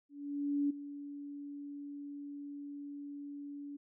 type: tone with ADSR envelope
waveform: sine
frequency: 286.2 Hz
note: D4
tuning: 45 cents flat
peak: -28 dBFS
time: 0.09-3.77 s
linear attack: 610 ms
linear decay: 10 ms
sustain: -14 dB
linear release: 11 ms
effects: none